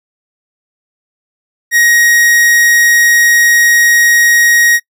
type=tone; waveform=45% pulse; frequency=1885 Hz; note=A#6; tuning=19 cents sharp; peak=-6 dBFS; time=1.71-4.8 s; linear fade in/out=50 ms; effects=noise-tail reverb RT60 0.1 s tail -23 dB re dry